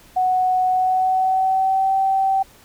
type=tone with pitch glide; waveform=sine; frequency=740 to 772.3 Hz; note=F#5 to G5; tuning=0 to -26 cents; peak=-15 dBFS; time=0.16-2.43 s; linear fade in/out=10 ms; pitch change=+74 cents; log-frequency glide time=0.7-1.94 s; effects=pink hiss -49 dBFS RMS until 2.64 s